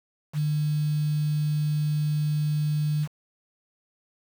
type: tone with quantisation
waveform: sine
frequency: 150 Hz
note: D3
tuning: 37 cents sharp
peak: -22 dBFS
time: 0.33-3.08 s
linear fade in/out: 50 ms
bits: 7
effects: none